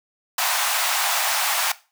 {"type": "high-pass noise", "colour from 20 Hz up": "pink", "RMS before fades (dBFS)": -22, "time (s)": [0.38, 1.72], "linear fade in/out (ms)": 5, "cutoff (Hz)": 690, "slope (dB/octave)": 48, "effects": ["noise-tail reverb RT60 0.3 s tail -17 dB re dry"]}